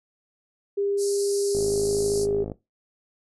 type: tone with pitch glide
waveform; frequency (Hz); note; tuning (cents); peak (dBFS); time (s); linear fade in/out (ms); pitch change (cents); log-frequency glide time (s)
sine; 401.2 to 404; G4 to G#4; +40 to -48; -22; 0.77-2.44; 10; +12; 1.62-1.98
type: band-pass noise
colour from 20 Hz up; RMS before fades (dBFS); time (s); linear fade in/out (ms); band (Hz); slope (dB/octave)
white; -35; 0.97-2.27; 50; 4300 to 11000; 96
type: click train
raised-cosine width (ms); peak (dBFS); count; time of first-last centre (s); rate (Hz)
2; -19; 52; 1.55-2.518; 52.7
effects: noise-tail reverb RT60 0.2 s tail -18 dB re dry